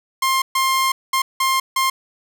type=tone bursts at uneven times; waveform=sawtooth; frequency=1059 Hz; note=C6; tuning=21 cents sharp; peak=-12 dBFS; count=5; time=0.22-0.42 / 0.55-0.92 / 1.13-1.22 / 1.4-1.6 / 1.76-1.9 s; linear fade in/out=5 ms; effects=none